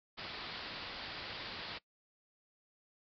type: low-pass noise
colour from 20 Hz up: white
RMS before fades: -45 dBFS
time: 0.17-1.79 s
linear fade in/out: 20 ms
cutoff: 4900 Hz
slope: 96 dB/octave
effects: noise-tail reverb RT60 0.1 s tail -21 dB re dry